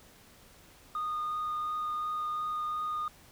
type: tone with vibrato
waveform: sine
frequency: 1229 Hz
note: D#6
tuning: 22 cents flat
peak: -29 dBFS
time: 0.95-3.08 s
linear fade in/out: 2 ms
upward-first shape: triangle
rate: 2.8 Hz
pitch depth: 9 cents each way
effects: tanh soft clip ceiling -29 dBFS + pink hiss -57 dBFS RMS until 3.31 s